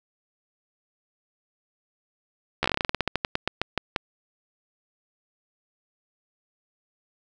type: slowing click train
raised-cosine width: 0.3 ms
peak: -7 dBFS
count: 21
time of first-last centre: 2.63-3.962 s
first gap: 13 ms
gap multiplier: 1.15
effects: none